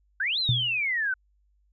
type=exponential two-way sweep; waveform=sine; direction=up then down; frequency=1480 to 4222 to 1480 Hz; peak=-24 dBFS; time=0.2-1.14 s; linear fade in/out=5 ms; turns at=0.39 s
type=tone with exponential decay; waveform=sine; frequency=122.1 Hz; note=B2; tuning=19 cents flat; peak=-18 dBFS; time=0.49-0.8 s; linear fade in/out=0 ms; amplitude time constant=67 ms
effects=added 50 Hz sine -63 dBFS peak until 1.72 s